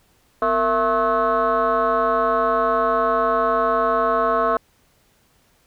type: tone with frequency modulation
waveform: sine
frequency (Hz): 876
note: A5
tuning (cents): -8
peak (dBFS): -15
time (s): 0.42-4.57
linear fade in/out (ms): 2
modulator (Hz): 208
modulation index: 2.3
effects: tanh soft clip ceiling -11 dBFS + pink hiss -60 dBFS RMS until 5.66 s